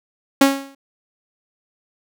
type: tone with exponential decay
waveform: sawtooth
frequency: 274.4 Hz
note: C#4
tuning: 17 cents flat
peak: -3 dBFS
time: 0.41-0.75 s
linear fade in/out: 5 ms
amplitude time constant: 72 ms
effects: none